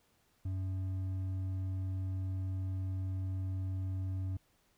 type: tone with hard clipping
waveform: triangle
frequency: 94.1 Hz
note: F#2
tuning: 30 cents sharp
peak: -35 dBFS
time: 0.45-4.37 s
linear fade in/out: 5 ms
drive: 8 dB
effects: pink hiss -72 dBFS RMS until 4.77 s